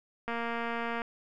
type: click train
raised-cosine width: 0.5 ms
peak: -20 dBFS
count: 173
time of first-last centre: 0.28-1.018 s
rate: 233 Hz
effects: none